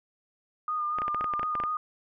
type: tone with vibrato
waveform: sine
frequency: 1219 Hz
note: D#6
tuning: 36 cents flat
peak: -27 dBFS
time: 0.68-1.77 s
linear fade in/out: 2 ms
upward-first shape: sine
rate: 4.1 Hz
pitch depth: 30 cents each way
type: clicks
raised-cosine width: 0.5 ms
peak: -19 dBFS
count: 12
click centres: 0.986 / 1.019 / 1.081 / 1.146 / 1.21 / 1.243 / 1.337 / 1.395 / 1.431 / 1.553 / 1.601 / 1.637 s
effects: none